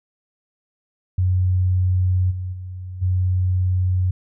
sine tone with level steps, 91.8 Hz, F#2, 13 cents flat, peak -15 / -24 / -29 / -16 dBFS, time 1.18-4.11 s, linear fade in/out 5 ms, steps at 2.3 / 2.52 / 3.01 s, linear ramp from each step 20 ms, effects none

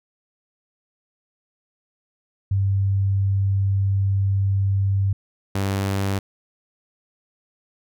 sine / sawtooth tone pair in turn, 98 / 98 Hz, G2 / G2, 0 / 0 cents, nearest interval unison, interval 0 cents, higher neither, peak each -17 dBFS, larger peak neither, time 2.51-5.13 / 5.55-6.19 s, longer first, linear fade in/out 5 ms, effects none

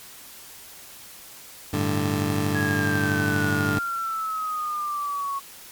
20% pulse chord, G suspended second, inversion none, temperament just, 98 / 110.25 / 147 Hz, G2 / A2 / D3, 0 / +4 / +2 cents, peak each -21 / -25 / -22 dBFS, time 1.73-3.79 s, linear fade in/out 5 ms
sine exponential sweep, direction down, 1677 to 1100 Hz, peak -25 dBFS, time 2.54-5.4 s, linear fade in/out 20 ms
effects white hiss -44 dBFS RMS until 5.71 s + MP3 96 kbps

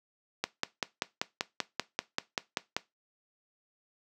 click train, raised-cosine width 0.2 ms, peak -11 dBFS, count 13, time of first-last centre 0.44-2.766 s, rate 5.16 Hz, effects noise-tail reverb RT60 0.2 s tail -18 dB re dry + high-pass 200 Hz 12 dB/octave

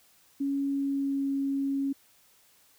sine tone with pitch glide, 278 to 275.3 Hz, C#4 to C#4, +5 to -12 cents, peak -26 dBFS, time 0.4-1.93 s, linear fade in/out 10 ms, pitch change -17 cents, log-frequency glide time 0.68-1.32 s, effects white hiss -62 dBFS RMS until 2.78 s

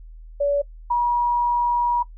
sine tone pair in turn, 571 / 960.3 Hz, D5 / B5, -49 / -49 cents, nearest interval major sixth, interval 900 cents, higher second, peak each -17 dBFS, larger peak neither, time 0.4-0.62 / 0.9-2.03 s, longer second, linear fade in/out 10 ms, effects noise-tail reverb RT60 0.1 s tail -20 dB re dry + added 40 Hz sine -38 dBFS peak until 2.17 s

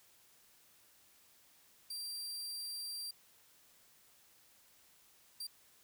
sawtooth tone bursts at uneven times, 4720 Hz, D8, 8 cents sharp, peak -38 dBFS, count 2, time 1.9-3.11 / 5.4-5.47 s, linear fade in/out 5 ms, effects white hiss -66 dBFS RMS until 5.83 s

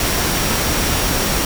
sine tone in noise, 5620 Hz, F8, 10 cents sharp, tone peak -29 dBFS, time 0-1.45 s, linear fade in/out 2 ms, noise pink, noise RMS -18 dBFS, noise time 0-1.45 s, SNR -14 dB, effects none

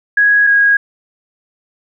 sine tone pair in turn, 1661 / 1643.8 Hz, G#6 / G#6, 0 / -18 cents, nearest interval unison, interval 18 cents, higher first, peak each -7 dBFS, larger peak neither, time 0.17-0.47 / 0.47-0.77 s, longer neither, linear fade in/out 5 ms, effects none

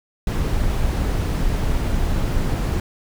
brown noise, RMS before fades -20 dBFS, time 0.27-2.8 s, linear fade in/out 2 ms, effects none

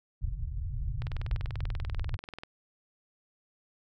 pink low-pass noise, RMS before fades -33 dBFS, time 0.21-2.17 s, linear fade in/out 20 ms, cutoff 140 Hz, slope 96 dB/octave
click train, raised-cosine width 0.3 ms, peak -25 dBFS, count 30, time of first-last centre 1.02-2.435 s, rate 20.5 Hz
effects none

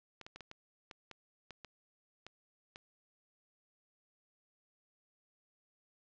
clicks, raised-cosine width 0.2 ms, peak -30 dBFS, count 11, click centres 0.213 / 0.265 / 0.36 / 0.407 / 0.514 / 0.912 / 1.113 / 1.507 / 1.647 / 2.266 / 2.759 s, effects low-pass 5000 Hz 12 dB/octave

